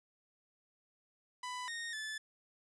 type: tone with pitch steps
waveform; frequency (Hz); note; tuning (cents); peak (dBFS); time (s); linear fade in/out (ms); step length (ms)
sawtooth; 996 / 1852 / 1740; B5 / A#6 / A6; +14 / -12 / -20; -36; 1.43-2.18; 5; 250
effects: resampled to 22050 Hz